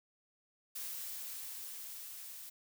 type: noise with level ramp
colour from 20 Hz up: blue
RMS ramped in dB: -42 to -49 dBFS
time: 0.75-2.5 s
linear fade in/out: 10 ms
effects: none